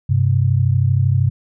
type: tone pair together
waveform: sine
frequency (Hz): 98 / 130.81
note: G2 / C3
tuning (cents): 0 / 0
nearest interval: perfect fourth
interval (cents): 500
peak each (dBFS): -15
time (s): 0.09-1.3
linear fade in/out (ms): 10
effects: none